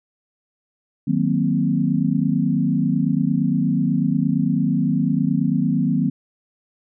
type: chord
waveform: sine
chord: C half-diminished seventh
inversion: first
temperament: equal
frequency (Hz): 155.56 / 185 / 233.1 / 261.6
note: Eb3 / Gb3 / Bb3 / C4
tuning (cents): 0 / 0 / 0 / 0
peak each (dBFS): -22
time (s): 1.07-6.1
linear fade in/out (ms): 10
effects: none